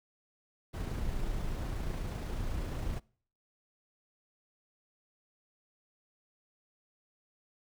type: noise with amplitude modulation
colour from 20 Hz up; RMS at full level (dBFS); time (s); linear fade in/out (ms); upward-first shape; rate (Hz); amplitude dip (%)
brown; -34; 0.73-3; 20; sine; 28.2; 25
effects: noise-tail reverb RT60 0.5 s tail -25 dB re dry